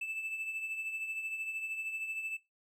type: tone with tremolo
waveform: triangle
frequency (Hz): 2635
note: E7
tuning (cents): -1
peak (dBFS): -32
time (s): 0.01-2.37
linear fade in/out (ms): 5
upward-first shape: triangle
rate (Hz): 13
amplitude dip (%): 60
effects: noise-tail reverb RT60 0.2 s tail -18 dB re dry